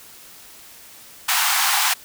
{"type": "high-pass noise", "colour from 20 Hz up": "pink", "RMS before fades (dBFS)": -19, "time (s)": [1.28, 1.94], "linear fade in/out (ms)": 10, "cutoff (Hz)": 740, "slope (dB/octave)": 96, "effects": ["white hiss -44 dBFS RMS until 2.04 s"]}